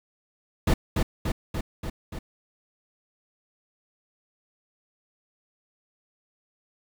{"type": "noise with echo", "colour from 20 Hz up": "brown", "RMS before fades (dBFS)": -20, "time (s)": [0.67, 0.74], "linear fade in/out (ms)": 5, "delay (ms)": 290, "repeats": 5, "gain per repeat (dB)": -3, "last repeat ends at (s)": 2.19, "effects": []}